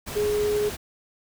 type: tone in noise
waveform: sine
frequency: 418 Hz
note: G#4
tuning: 11 cents sharp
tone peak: -21 dBFS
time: 0.15-0.7 s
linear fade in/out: 20 ms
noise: pink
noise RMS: -34 dBFS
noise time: 0.06-0.77 s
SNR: +10 dB
effects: none